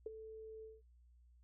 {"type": "tone with ADSR envelope", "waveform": "sine", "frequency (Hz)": 439.4, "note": "A4", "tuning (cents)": -2, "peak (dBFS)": -37, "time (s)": [0.06, 0.82], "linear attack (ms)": 4, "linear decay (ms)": 19, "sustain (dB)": -11, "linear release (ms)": 190, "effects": ["noise-tail reverb RT60 0.2 s tail -22 dB re dry", "added 60 Hz sine -63 dBFS peak until 1.43 s"]}